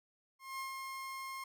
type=tone with ADSR envelope; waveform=30% pulse; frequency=1068 Hz; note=C6; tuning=35 cents sharp; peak=-36 dBFS; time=0.39-1.44 s; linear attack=200 ms; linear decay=120 ms; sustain=-3 dB; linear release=4 ms; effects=none